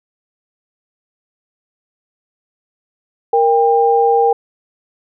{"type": "tone pair together", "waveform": "sine", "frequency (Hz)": [466.2, 797.2], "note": ["A#4", "G5"], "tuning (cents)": [0, 29], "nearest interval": "major sixth", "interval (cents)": 929, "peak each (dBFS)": -12, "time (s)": [3.33, 4.33], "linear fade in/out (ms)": 5, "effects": []}